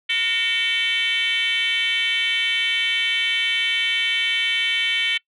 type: tone with frequency modulation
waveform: sine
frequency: 2668 Hz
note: E7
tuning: 20 cents sharp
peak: -17 dBFS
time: 0.09-5.18 s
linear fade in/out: 10 ms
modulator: 413 Hz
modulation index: 1.9
effects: noise-tail reverb RT60 0.1 s tail -24 dB re dry + tanh soft clip ceiling -15 dBFS